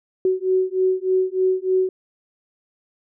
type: beating tone pair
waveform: sine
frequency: 372.2 / 375.5 Hz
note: F#4 / F#4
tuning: +10 / +26 cents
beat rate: 3.3 Hz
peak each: -20 dBFS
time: 0.25-1.89 s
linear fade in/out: 2 ms
effects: none